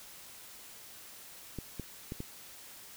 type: clicks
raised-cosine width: 3 ms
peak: -25 dBFS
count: 4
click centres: 1.587 / 1.797 / 2.121 / 2.204 s
effects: white hiss -51 dBFS RMS until 2.96 s